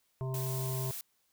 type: harmonic tone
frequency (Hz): 130.81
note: C3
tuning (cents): 0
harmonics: 1 / 3 / 5 / 7 / 8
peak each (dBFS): -33 / -42 / -46 / -51 / -50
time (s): 0.21-0.91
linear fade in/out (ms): 0
type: noise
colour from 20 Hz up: blue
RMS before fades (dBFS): -41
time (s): 0.34-1.01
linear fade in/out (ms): 2
effects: white hiss -74 dBFS RMS until 1.32 s